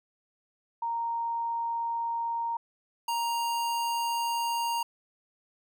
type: tone pair in turn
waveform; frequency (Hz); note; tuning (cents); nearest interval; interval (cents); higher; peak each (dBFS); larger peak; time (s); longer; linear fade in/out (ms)
sine / square; 929 / 934.9; A#5 / A#5; -6 / +5; unison; 11; second; -28; neither; 0.82-2.57 / 3.08-4.83; neither; 5
effects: none